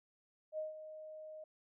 sine tone with ADSR envelope, 622 Hz, D#5, 1 cent flat, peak -36 dBFS, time 0.52-1.44 s, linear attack 61 ms, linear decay 150 ms, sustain -11 dB, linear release 4 ms, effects none

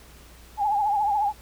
sine tone with vibrato, 828 Hz, G#5, 5 cents flat, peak -20 dBFS, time 0.57-1.33 s, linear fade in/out 50 ms, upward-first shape triangle, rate 14 Hz, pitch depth 89 cents each way, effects added 59 Hz sine -49 dBFS peak until 1.41 s + pink hiss -51 dBFS RMS until 1.41 s

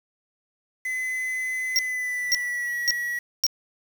triangle tone with pitch glide, 2027 to 1924.3 Hz, B6 to B6, +45 to -45 cents, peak -24 dBFS, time 0.85-3.19 s, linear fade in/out 5 ms, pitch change -90 cents, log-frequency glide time 1.76-2.76 s
square tone bursts, 5588 Hz, F8, in tune, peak -18 dBFS, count 4, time 1.76-3.466 s, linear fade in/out 0 ms, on 29 ms, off 530 ms
effects 7-bit

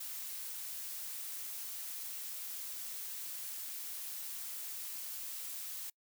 blue noise, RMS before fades -43 dBFS, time 0-5.9 s, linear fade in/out 5 ms, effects noise-tail reverb RT60 0.1 s tail -26 dB re dry

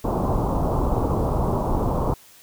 pink low-pass noise, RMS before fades -22 dBFS, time 0.04-2.14 s, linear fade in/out 5 ms, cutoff 1100 Hz, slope 48 dB/octave, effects white hiss -50 dBFS RMS until 2.42 s

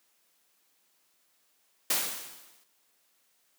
white noise with exponential decay, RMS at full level -25 dBFS, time 1.9-2.64 s, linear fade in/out 5 ms, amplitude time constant 160 ms, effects white hiss -70 dBFS RMS until 3.58 s + high-pass 200 Hz 12 dB/octave

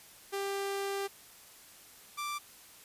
sawtooth tone pair in turn, 395.7 / 1176.2 Hz, G4 / D6, +16 / +2 cents, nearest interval octave + perfect fifth, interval 1886 cents, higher second, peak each -29 / -31 dBFS, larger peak first, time 0.32-1.08 / 2.17-2.39 s, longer first, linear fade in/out 20 ms, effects white hiss -55 dBFS RMS until 2.84 s + resampled to 32000 Hz

